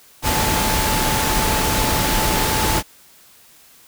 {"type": "tone in noise", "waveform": "sine", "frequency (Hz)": 872, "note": "A5", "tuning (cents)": -16, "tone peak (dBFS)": -24, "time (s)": [0.22, 2.83], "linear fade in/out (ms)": 50, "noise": "pink", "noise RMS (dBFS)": -19, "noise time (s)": [0.22, 2.83], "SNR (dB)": -8, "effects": ["white hiss -49 dBFS RMS until 3.87 s"]}